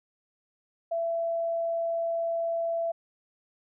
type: tone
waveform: sine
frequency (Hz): 669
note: E5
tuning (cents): +25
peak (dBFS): -26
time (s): 0.91-2.92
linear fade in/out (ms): 10
effects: none